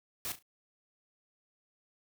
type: noise with echo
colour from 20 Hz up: white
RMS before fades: -37 dBFS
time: 0.25-0.32 s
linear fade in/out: 0 ms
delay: 35 ms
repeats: 3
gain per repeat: -11 dB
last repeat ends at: 0.425 s
effects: none